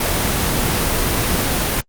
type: noise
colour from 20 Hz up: pink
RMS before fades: -18 dBFS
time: 0-1.81 s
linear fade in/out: 5 ms
effects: Opus 24 kbps